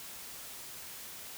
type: silence
effects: white hiss -46 dBFS RMS until 1.37 s